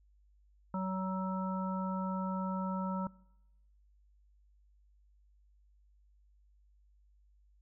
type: harmonic tone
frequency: 188.3 Hz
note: F#3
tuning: 31 cents sharp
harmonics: 1 / 3 / 5 / 7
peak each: -34 / -43 / -40 / -43 dBFS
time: 0.74-3.07 s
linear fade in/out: 2 ms
effects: noise-tail reverb RT60 0.9 s tail -24 dB re dry + added 50 Hz sine -63 dBFS peak until 7.61 s